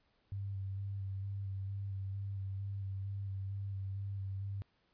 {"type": "tone with vibrato", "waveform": "sine", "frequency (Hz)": 98, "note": "G2", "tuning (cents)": 0, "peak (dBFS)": -37, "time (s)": [0.32, 4.62], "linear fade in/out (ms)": 0, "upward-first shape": "square", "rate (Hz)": 2.2, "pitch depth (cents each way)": 19, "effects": ["pink hiss -75 dBFS RMS until 4.93 s", "resampled to 11025 Hz"]}